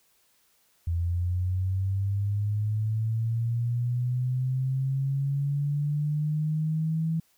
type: linear sweep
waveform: sine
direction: up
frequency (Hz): 83.8 to 163.2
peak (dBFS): -24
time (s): 0.87-7.2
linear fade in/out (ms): 5
effects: white hiss -66 dBFS RMS until 7.37 s